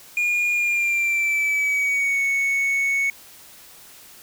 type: tone with pitch glide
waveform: triangle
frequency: 2429 to 2215 Hz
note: D#7 to C#7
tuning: -42 to -2 cents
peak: -17 dBFS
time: 0.17-3.1 s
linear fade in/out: 2 ms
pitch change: -160 cents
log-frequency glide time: 0.52-2.23 s
effects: white hiss -46 dBFS RMS until 4.22 s